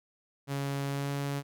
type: tone with pitch glide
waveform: sawtooth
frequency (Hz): 139.5 to 141.04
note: C#3 to C#3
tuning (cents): +11 to +30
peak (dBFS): -27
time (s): 0.47-1.43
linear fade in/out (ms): 50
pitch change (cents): +19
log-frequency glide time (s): 0.89-1.11
effects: none